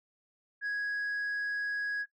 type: tone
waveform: sine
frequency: 1661.2 Hz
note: G#6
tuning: in tune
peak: -28 dBFS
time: 0.61-2.06 s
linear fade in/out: 50 ms
effects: noise-tail reverb RT60 0.1 s tail -17 dB re dry + tanh soft clip ceiling -30 dBFS